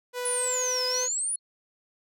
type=tone with pitch glide; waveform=sawtooth; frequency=493.9 to 504 Hz; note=B4 to B4; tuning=0 to +35 cents; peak=-26 dBFS; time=0.13-1.09 s; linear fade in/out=50 ms; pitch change=+35 cents; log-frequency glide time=0.35-0.52 s
type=exponential two-way sweep; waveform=sine; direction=down then up; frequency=10130 to 4978 to 10130 Hz; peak=-26 dBFS; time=0.25-1.36 s; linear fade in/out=5 ms; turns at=0.86 s
type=tone with exponential decay; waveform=sine; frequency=4303 Hz; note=C8; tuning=48 cents sharp; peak=-30 dBFS; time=0.94-1.39 s; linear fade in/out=1 ms; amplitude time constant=97 ms
effects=none